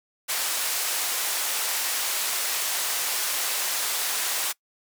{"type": "band-pass noise", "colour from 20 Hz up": "white", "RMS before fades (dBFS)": -27, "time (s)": [0.28, 4.53], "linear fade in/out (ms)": 20, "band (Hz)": [580, 14000], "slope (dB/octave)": 12, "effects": ["noise-tail reverb RT60 0.1 s tail -23 dB re dry"]}